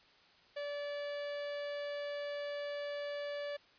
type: tone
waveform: 45% pulse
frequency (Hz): 578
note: D5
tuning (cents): -28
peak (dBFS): -38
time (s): 0.56-3.57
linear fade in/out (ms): 10
effects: white hiss -64 dBFS RMS until 3.78 s + resampled to 11025 Hz